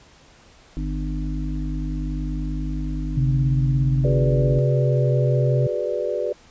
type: harmonic tone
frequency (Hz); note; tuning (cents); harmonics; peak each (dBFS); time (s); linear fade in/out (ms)
50.4; G1; +49; 1 / 3 / 5 / 6; -25 / -30 / -32 / -33; 0.77-4.59; 0
type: tone with pitch glide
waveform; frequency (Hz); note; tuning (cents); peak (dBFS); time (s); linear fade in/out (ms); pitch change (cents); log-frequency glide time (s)
sine; 134 to 130.41; C3 to C3; +42 to -5; -17; 3.17-5.67; 5; -47; 4.53-5.1
type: chord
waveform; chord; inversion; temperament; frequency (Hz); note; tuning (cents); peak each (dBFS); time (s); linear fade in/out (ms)
sine; G# half-diminished seventh; third; equal; 370 / 415.3 / 493.9 / 587.3; F#4 / G#4 / B4 / D5; 0 / 0 / 0 / 0; -29 / -28 / -26 / -26; 4.04-6.33; 5
effects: pink hiss -51 dBFS RMS until 6.5 s + resampled to 16000 Hz